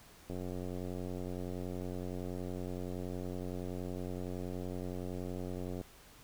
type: click train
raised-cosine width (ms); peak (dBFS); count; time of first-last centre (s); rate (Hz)
2; -28; 501; 0.3-5.813; 90.7
effects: pink hiss -58 dBFS RMS until 6.23 s